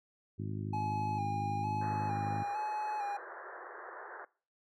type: harmonic tone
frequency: 51.91 Hz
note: G#1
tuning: in tune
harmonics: 2 / 3 / 4 / 5 / 6 / 7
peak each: -38 / -42 / -44 / -46 / -48 / -49 dBFS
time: 0.38-2.44 s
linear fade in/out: 20 ms
type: tone with vibrato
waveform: triangle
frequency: 830.6 Hz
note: G#5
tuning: in tune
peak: -32 dBFS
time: 0.73-3.17 s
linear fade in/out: 5 ms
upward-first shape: square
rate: 1.1 Hz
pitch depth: 38 cents each way
type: band-pass noise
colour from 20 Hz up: white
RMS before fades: -47 dBFS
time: 1.81-4.25 s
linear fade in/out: 5 ms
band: 350 to 1800 Hz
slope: 96 dB/octave
effects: noise-tail reverb RT60 0.4 s tail -22 dB re dry